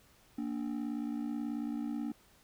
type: ring-modulated tone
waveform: triangle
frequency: 261.6 Hz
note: C4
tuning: in tune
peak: -29 dBFS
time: 0.38-2.12 s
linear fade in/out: 5 ms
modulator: 29.2 Hz
effects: pink hiss -64 dBFS RMS until 2.43 s

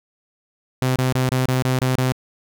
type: tone bursts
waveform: sawtooth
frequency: 128.8 Hz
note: C3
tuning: 27 cents flat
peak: -13 dBFS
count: 8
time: 0.82-2.122 s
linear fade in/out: 0 ms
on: 140 ms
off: 26 ms
effects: none

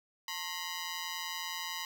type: ring-modulated tone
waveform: 10% pulse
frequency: 987.8 Hz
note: B5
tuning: in tune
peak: -25 dBFS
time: 0.28-1.85 s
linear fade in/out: 2 ms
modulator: 85.3 Hz
effects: none

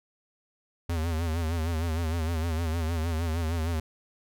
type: tone with vibrato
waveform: square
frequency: 82 Hz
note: E2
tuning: 9 cents flat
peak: -27 dBFS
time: 0.89-3.8 s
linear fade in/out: 5 ms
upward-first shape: sine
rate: 6.5 Hz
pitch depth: 84 cents each way
effects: none

